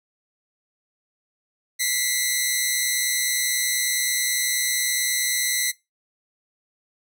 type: tone pair together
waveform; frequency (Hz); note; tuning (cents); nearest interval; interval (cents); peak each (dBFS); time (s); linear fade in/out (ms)
10% pulse; 1963.2 / 2093; B6 / C7; -11 / 0; minor second; 111; -15; 1.79-5.72; 20
effects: noise-tail reverb RT60 0.2 s tail -19 dB re dry